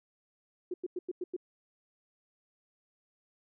sine tone bursts, 359.9 Hz, F#4, 48 cents flat, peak -32 dBFS, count 6, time 0.71-1.365 s, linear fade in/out 5 ms, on 30 ms, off 95 ms, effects none

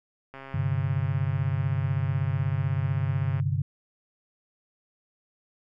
click train, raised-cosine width 0.5 ms, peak -27 dBFS, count 414, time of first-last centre 0.34-3.399 s, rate 135 Hz
sine chord, G suspended fourth, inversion none, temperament equal, 98 / 130.81 / 146.83 Hz, G2 / C3 / D3, 0 / 0 / 0 cents, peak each -28 dBFS, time 0.54-3.62 s, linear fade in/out 5 ms
effects none

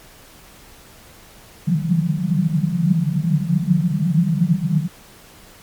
pink band-pass noise, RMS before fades -18 dBFS, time 1.67-4.88 s, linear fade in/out 20 ms, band 150 to 190 Hz, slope 96 dB/octave, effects pink hiss -45 dBFS RMS until 5.62 s + MP3 96 kbps

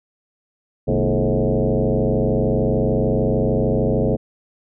sine tone with frequency modulation, 153.2 Hz, D#3, 27 cents flat, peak -15 dBFS, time 0.87-4.17 s, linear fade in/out 20 ms, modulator 93.3 Hz, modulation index 4.7, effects none

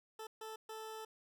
20% pulse tone bursts at uneven times, 439.2 Hz, A4, 3 cents flat, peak -40 dBFS, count 3, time 0.19-0.27 / 0.41-0.56 / 0.69-1.05 s, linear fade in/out 5 ms, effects none

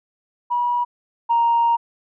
sine tone pair in turn, 967 / 933.9 Hz, B5 / A#5, -37 / +3 cents, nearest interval minor second, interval 60 cents, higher first, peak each -17 / -13 dBFS, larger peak second, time 0.5-0.85 / 1.29-1.77 s, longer second, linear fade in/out 20 ms, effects tanh soft clip ceiling -10 dBFS

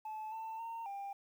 sine tone with pitch steps, 867 / 891 / 916 / 796 Hz, A5 / A5 / A#5 / G5, -26 / +22 / -31 / +26 cents, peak -38 dBFS, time 0.05-1.13 s, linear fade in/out 5 ms, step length 270 ms, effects tanh soft clip ceiling -39 dBFS + 11-bit

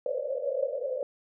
white band-pass noise, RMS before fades -31 dBFS, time 0.06-1.03 s, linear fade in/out 2 ms, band 500 to 580 Hz, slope 96 dB/octave, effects none

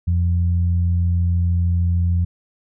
sine tone pair together, 86.84 / 173.4 Hz, F2 / F3, -9 / -12 cents, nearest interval octave, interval 1197 cents, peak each -15 / -27 dBFS, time 0.07-2.25 s, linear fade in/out 10 ms, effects none

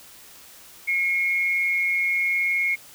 sine tone pair together, 2170 / 2349 Hz, C#7 / D7, -37 / 0 cents, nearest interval minor second, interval 137 cents, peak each -20 / -32 dBFS, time 0.87-2.76 s, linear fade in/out 20 ms, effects white hiss -47 dBFS RMS until 2.94 s

